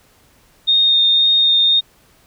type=tone with vibrato; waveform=sine; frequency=3677 Hz; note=A#7; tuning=24 cents flat; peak=-10 dBFS; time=0.67-1.81 s; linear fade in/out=20 ms; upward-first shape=sine; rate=1.9 Hz; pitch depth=11 cents each way; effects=pink hiss -53 dBFS RMS until 2.26 s